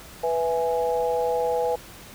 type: chord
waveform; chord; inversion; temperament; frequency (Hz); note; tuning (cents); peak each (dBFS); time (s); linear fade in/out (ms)
sine; E major; second; equal; 493.9 / 659.3 / 830.6; B4 / E5 / G#5; 0 / 0 / 0; -23 / -29 / -27; 0.23-1.76; 10
effects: pink hiss -44 dBFS RMS until 2.14 s